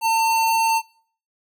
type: tone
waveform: square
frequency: 901 Hz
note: A5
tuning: 41 cents sharp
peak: -17 dBFS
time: 0.01-0.82 s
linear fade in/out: 50 ms
effects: noise-tail reverb RT60 0.5 s tail -22 dB re dry